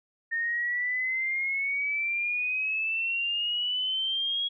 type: exponential sweep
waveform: sine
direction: up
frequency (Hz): 1827 to 3322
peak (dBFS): -26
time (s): 0.31-4.49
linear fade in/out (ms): 20
effects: none